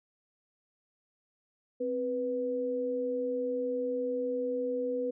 sine tone pair together, 260.9 / 492.5 Hz, C4 / B4, -5 / -5 cents, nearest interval major seventh, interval 1100 cents, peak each -36 / -30 dBFS, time 1.8-5.11 s, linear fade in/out 10 ms, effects none

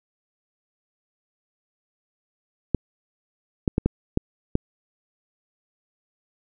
clicks, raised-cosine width 3 ms, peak -6 dBFS, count 6, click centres 2.747 / 3.678 / 3.781 / 3.86 / 4.174 / 4.554 s, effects none

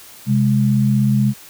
sine tone pair together, 130.39 / 206.8 Hz, C3 / G#3, -6 / -7 cents, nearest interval minor sixth, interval 799 cents, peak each -15 dBFS, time 0.26-1.34 s, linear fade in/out 50 ms, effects white hiss -41 dBFS RMS until 1.49 s

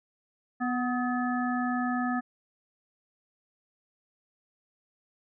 harmonic tone with a mistuned harmonic, 246.9 Hz, B3, in tune, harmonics 1 / 3 / 5 / 7, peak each -28 / -33 / -35 / -36 dBFS, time 0.6-2.21 s, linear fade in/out 20 ms, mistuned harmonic 5, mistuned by +42 cents, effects none

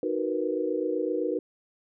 sine chord, B major seventh, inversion first, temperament equal, 311.1 / 370 / 466.2 / 493.9 Hz, D#4 / F#4 / A#4 / B4, 0 / 0 / 0 / 0 cents, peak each -31 dBFS, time 0.03-1.39 s, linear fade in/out 2 ms, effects none

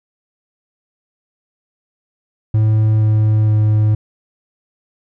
triangle tone with pitch steps, 108.6 / 107.85 / 107.1 Hz, A2 / A2 / A2, -22 / -34 / -46 cents, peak -8 dBFS, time 2.54-3.95 s, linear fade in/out 5 ms, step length 470 ms, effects none

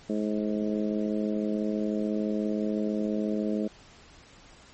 harmonic tone, 106 Hz, G#2, 36 cents sharp, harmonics 2 / 3 / 4 / 5 / 6, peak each -28 / -32 / -34 / -36 / -38 dBFS, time 0.09-3.68 s, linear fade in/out 10 ms, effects pink hiss -53 dBFS RMS until 4.73 s + MP3 32 kbps

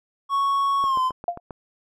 triangle tone with pitch glide, 1108.7 to 1028.5 Hz, C#6 to C6, 0 to -30 cents, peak -17 dBFS, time 0.29-1.12 s, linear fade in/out 50 ms, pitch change -130 cents, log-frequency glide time 0.83-1 s
click train, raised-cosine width 1 ms, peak -21 dBFS, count 6, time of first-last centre 0.84-1.508 s, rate 7.49 Hz
sine tone with exponential decay, 696 Hz, F5, 6 cents flat, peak -17 dBFS, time 1.28-1.4 s, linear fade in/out 2 ms, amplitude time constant 25 ms
effects none

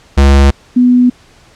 square / sine tone pair in turn, 69.3 / 247.5 Hz, C#2 / B3, 0 / +4 cents, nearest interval octave + minor seventh, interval 2204 cents, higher second, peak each -4 dBFS, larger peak neither, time 0.17-0.51 / 0.76-1.1 s, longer neither, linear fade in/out 10 ms, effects pink hiss -44 dBFS RMS until 1.55 s + low-pass 7000 Hz 12 dB/octave

